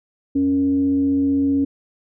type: tone with frequency modulation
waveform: sine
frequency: 277.2 Hz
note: C#4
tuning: in tune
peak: -15 dBFS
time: 0.35-1.65 s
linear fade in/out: 10 ms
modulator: 190 Hz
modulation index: 0.27
effects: none